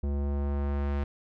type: tone with low-pass filter sweep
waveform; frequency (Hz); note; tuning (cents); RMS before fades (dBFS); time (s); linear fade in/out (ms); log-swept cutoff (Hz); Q
square; 70.9; C#2; +40; -29; 0.03-1.04; 5; 470 to 2400; 0.7
effects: none